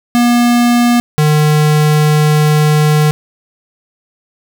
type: tone pair in turn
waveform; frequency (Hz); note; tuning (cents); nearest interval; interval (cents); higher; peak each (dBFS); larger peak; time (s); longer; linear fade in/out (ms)
square; 240 / 151.54; B3 / D#3; -49 / -45; minor sixth; 796; first; -8; neither; 0.15-1 / 1.18-3.11; second; 0
effects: none